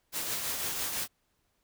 white noise with tremolo, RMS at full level -32 dBFS, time 0.12-1.08 s, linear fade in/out 50 ms, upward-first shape triangle, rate 6 Hz, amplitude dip 40%, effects pink hiss -75 dBFS RMS until 1.63 s

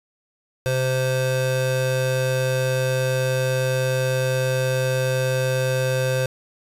square tone pair together, 129.75 / 519 Hz, C3 / C5, -14 / -14 cents, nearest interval 2 octaves, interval 2400 cents, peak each -23 dBFS, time 0.66-6.26 s, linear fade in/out 0 ms, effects resampled to 32000 Hz

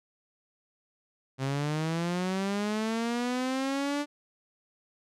sawtooth linear sweep, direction up, 131 to 293.9 Hz, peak -24 dBFS, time 1.38-4.06 s, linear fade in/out 50 ms, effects low-pass 8000 Hz 12 dB/octave

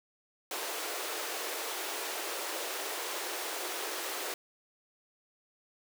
pink high-pass noise, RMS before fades -37 dBFS, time 0.51-4.34 s, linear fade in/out 2 ms, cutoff 340 Hz, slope 48 dB/octave, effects none

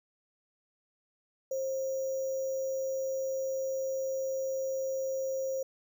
sine tone with sample-and-hold, 532 Hz, C5, 29 cents sharp, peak -30 dBFS, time 1.51-5.63 s, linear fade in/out 5 ms, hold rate 6300 Hz, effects none

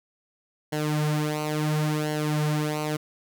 sawtooth tone with flanger, 151.9 Hz, D#3, 41 cents flat, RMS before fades -26 dBFS, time 0.72-2.97 s, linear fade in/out 10 ms, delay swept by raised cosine 0.81 to 6.01 ms, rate 0.72 Hz, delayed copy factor -0.75, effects none

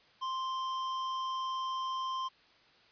sine tone with hard clipping, 1046.5 Hz, C6, in tune, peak -35 dBFS, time 0.21-2.29 s, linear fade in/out 20 ms, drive 15 dB, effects white hiss -63 dBFS RMS until 2.91 s + resampled to 11025 Hz

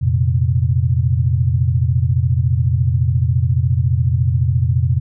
sine chord, F suspended fourth, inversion none, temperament equal, 87.31 / 116.54 / 130.81 Hz, F2 / Bb2 / C3, 0 / 0 / 0 cents, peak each -17 dBFS, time 0.01-5 s, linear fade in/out 20 ms, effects none

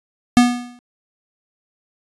square tone with exponential decay, 243.8 Hz, B3, 22 cents flat, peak -6 dBFS, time 0.37-0.79 s, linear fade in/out 0 ms, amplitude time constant 91 ms, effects resampled to 24000 Hz

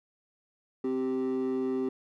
triangle tone pair together, 260.9 / 390.2 Hz, C4 / G4, -5 / -8 cents, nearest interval perfect fifth, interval 697 cents, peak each -27 dBFS, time 0.84-1.89 s, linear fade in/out 5 ms, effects tanh soft clip ceiling -22 dBFS

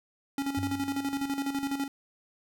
square tone with tremolo, 277.2 Hz, C#4, in tune, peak -28 dBFS, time 0.38-1.88 s, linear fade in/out 2 ms, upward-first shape square, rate 12 Hz, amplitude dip 60%
sine tone with exponential decay, 97 Hz, G2, 18 cents flat, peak -30 dBFS, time 0.57-1.36 s, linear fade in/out 5 ms, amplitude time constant 170 ms
effects none

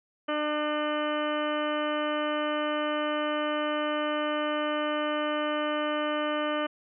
harmonic tone, 300 Hz, D4, 37 cents sharp, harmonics 1 / 2 / 3 / 4 / 5 / 6 / 7 / 8 / 9 / 10, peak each -32 / -30 / -40 / -33 / -38 / -41 / -44 / -45 / -48 / -39 dBFS, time 0.28-6.67 s, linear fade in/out 10 ms, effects none

